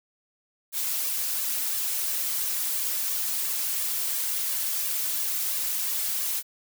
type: noise with flanger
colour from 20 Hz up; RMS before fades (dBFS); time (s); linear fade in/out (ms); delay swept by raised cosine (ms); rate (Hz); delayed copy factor
blue; -28; 0.72-6.43; 50; 1.7 to 4.1; 2.9; +0.7
effects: none